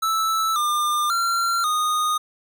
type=tone with pitch steps; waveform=square; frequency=1315 / 1201 / 1371 / 1235 Hz; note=E6 / D6 / F6 / D#6; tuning=-5 / +38 / -32 / -13 cents; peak=-20 dBFS; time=0.02-2.18 s; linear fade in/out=10 ms; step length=540 ms; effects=none